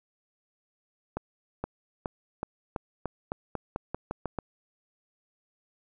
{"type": "accelerating click train", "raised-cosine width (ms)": 1, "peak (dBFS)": -17, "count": 13, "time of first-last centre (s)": [1.17, 4.387], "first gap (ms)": 470, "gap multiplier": 0.89, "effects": []}